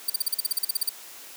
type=tone bursts; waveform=5% pulse; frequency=4641 Hz; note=D8; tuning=21 cents flat; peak=-14 dBFS; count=14; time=0.08-0.893 s; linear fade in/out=5 ms; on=20 ms; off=41 ms; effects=white hiss -44 dBFS RMS until 1.36 s + high-pass 300 Hz 12 dB/octave